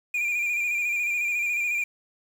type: tone with vibrato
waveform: triangle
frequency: 2408 Hz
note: D7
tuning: 43 cents sharp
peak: -22 dBFS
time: 0.14-1.84 s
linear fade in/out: 5 ms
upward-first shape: square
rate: 14 Hz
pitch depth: 34 cents each way
effects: 8-bit